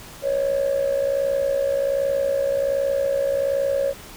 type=tone with amplitude modulation; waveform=sine; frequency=553 Hz; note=C#5; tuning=4 cents flat; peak=-14 dBFS; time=0.22-3.94 s; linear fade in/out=50 ms; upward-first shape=sine; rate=61.3 Hz; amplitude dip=75%; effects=tanh soft clip ceiling -14 dBFS + pink hiss -41 dBFS RMS until 4.16 s